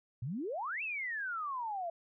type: exponential two-way sweep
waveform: sine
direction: up then down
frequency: 109.5 to 2716 to 657 Hz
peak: -35 dBFS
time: 0.22-1.9 s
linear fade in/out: 5 ms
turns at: 0.83 s
effects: none